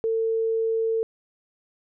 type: tone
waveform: sine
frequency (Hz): 450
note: A4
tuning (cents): +39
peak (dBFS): -21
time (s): 0.04-1.03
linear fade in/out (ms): 0
effects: none